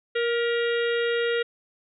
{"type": "harmonic tone with a mistuned harmonic", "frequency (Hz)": 470, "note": "A#4", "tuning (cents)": 14, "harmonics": [1, 3, 4, 5, 6, 7, 8], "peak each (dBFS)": [-23, -31, -32, -40, -36, -38, -40], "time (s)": [0.15, 1.43], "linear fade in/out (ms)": 10, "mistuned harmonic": 4, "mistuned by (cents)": 37, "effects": []}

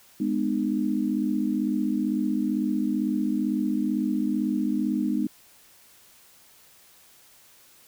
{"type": "tone cluster", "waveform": "sine", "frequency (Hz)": [207.7, 249.9, 305.6], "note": ["G#3", "B3", "D#4"], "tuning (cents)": [0, 21, -31], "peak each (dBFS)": -27, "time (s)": [0.2, 5.27], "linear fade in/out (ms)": 5, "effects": ["white hiss -55 dBFS RMS until 7.87 s"]}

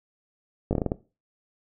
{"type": "slowing click train", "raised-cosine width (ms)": 2, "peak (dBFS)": -11, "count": 7, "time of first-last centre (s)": [0.71, 0.919], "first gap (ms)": 19, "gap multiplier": 1.24, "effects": ["noise-tail reverb RT60 0.3 s tail -18 dB re dry"]}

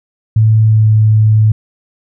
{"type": "tone with pitch glide", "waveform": "sine", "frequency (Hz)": [109.8, 108.41], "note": ["A2", "A2"], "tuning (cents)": [-3, -25], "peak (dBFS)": -5, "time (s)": [0.36, 1.52], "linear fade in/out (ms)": 5, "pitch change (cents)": -22, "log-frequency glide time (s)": [0.63, 0.89], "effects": []}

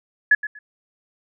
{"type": "tone with echo", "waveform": "sine", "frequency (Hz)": 1701, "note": "G#6", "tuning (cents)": 41, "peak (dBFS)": -10, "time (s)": [0.31, 0.35], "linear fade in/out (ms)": 5, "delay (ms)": 120, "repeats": 2, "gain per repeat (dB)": -14, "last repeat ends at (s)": 0.59, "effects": []}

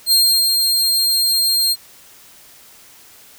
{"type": "tone with ADSR envelope", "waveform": "sawtooth", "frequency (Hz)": 4202, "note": "C8", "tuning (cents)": 7, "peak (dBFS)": -7, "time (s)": [0.06, 1.76], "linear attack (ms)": 58, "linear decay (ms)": 360, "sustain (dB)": -4, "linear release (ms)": 42, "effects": ["white hiss -45 dBFS RMS until 3.38 s"]}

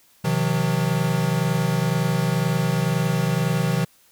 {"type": "tone cluster", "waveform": "square", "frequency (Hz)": [129.3, 159, 181], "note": ["C3", "D#3", "F#3"], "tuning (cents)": [-20, 38, -38], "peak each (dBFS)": [-25, -23, -26], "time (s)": [0.24, 3.85], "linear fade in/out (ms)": 10, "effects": ["white hiss -57 dBFS RMS until 4.11 s"]}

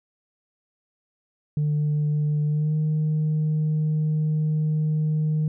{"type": "tone with pitch glide", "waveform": "sine", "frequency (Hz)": [149.5, 154.24], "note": ["D3", "D#3"], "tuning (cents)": [31, -15], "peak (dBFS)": -18, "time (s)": [1.57, 5.48], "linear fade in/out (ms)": 2, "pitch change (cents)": 54, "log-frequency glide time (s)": [2.5, 2.74], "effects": ["tanh soft clip ceiling -18 dBFS"]}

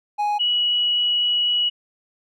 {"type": "tone pair in turn", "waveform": ["triangle", "sine"], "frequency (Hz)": [831, 2926], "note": ["G#5", "F#7"], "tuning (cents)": [1, -20], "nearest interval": "octave + minor seventh", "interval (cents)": 2179, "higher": "second", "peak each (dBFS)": -17, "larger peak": "neither", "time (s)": [[0.18, 0.39], [0.39, 1.7]], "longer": "second", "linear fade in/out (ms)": 20, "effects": []}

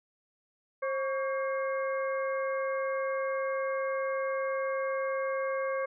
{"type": "harmonic tone with a mistuned harmonic", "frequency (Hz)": 534, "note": "C5", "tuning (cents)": 35, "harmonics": [1, 2, 3, 4], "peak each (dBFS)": [-30, -36, -40, -42], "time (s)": [0.82, 5.86], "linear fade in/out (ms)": 10, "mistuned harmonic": 2, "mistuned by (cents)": 92, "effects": []}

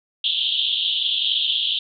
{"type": "band-pass noise", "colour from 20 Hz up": "pink", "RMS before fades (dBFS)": -22, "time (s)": [0.24, 1.79], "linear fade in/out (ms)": 2, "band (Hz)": [3000, 3700], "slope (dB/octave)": 96, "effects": []}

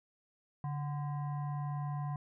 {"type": "tone with frequency modulation", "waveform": "sine", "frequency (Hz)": 144.2, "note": "D3", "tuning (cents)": -31, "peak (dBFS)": -34, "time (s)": [0.64, 2.16], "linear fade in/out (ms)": 2, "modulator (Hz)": 882, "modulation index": 0.51, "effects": []}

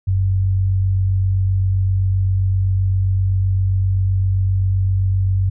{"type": "tone pair together", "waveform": "sine", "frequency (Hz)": [47.73, 95.4], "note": ["G1", "G2"], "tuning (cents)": [-45, -47], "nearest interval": "octave", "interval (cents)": 1198, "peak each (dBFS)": [-24, -14], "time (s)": [0.07, 5.5], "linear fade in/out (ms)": 10, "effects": []}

